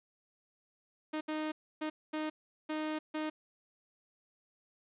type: tone bursts at uneven times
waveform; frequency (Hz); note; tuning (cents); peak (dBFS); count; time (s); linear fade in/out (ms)
sawtooth; 309; D#4; -12; -30; 6; 1.13-1.21 / 1.28-1.52 / 1.81-1.9 / 2.13-2.3 / 2.69-2.99 / 3.14-3.3; 10
effects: resampled to 8000 Hz + 11-bit